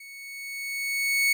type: tone with level ramp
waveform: 40% pulse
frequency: 2217 Hz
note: C#7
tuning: in tune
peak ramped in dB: -42 to -18 dBFS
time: 0-1.33 s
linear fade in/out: 5 ms
effects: none